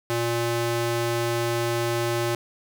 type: tone with high-pass filter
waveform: square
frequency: 117.5 Hz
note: A#2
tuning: 14 cents sharp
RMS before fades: -25 dBFS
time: 0.1-2.35 s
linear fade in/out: 0 ms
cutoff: 240 Hz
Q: 0.91
effects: none